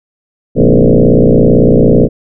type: tone with frequency modulation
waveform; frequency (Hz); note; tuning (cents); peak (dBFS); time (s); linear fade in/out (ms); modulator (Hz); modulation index
sine; 128; C3; -38; -3; 0.55-2.09; 50; 57.9; 7.1
effects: none